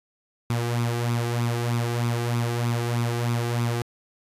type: tone with flanger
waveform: sawtooth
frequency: 118.7 Hz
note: A#2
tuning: 32 cents sharp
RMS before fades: -25 dBFS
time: 0.5-3.82 s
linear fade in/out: 0 ms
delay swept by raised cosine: 0.81 to 2.61 ms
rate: 3.2 Hz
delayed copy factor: +0.6
effects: resampled to 32000 Hz